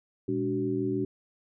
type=tone cluster; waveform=sine; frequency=120.4 / 203.5 / 289 / 376.3 Hz; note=B2 / G#3 / D4 / F#4; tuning=-44 / -35 / -28 / +29 cents; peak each=-35 / -35 / -30 / -30 dBFS; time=0.28-1.05 s; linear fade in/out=5 ms; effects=none